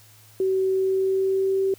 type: tone with pitch glide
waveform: sine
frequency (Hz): 380 to 386.2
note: F#4 to G4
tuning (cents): +46 to -26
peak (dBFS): -19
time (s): 0.4-1.74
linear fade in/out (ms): 2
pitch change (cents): +28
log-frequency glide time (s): 0.69-1.61
effects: added 107 Hz sine -53 dBFS peak until 1.78 s + white hiss -53 dBFS RMS until 1.78 s